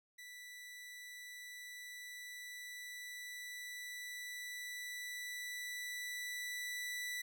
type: tone with level ramp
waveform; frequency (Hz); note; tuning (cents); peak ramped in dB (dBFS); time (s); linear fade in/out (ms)
sawtooth; 1972; B6; -3; -47 to -36; 0.18-7.22; 10
effects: none